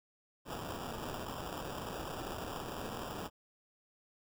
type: noise with sample-and-hold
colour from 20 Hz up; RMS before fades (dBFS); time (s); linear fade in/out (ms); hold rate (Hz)
blue; -42; 0.45-3.3; 50; 2100
effects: none